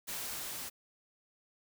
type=noise with level ramp; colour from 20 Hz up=white; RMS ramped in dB=-39 to -42 dBFS; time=0.07-0.7 s; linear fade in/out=20 ms; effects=none